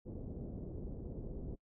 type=low-pass noise; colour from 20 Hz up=pink; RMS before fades=-44 dBFS; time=0.05-1.56 s; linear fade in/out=20 ms; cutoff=470 Hz; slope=24 dB/octave; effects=noise-tail reverb RT60 0.1 s tail -23 dB re dry